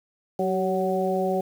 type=harmonic tone with a mistuned harmonic; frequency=186.7 Hz; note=F#3; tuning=16 cents sharp; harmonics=1 / 2 / 3 / 4; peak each=-28 / -26 / -27 / -28 dBFS; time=0.39-1.41 s; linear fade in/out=5 ms; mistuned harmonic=2; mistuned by=+35 cents; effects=8-bit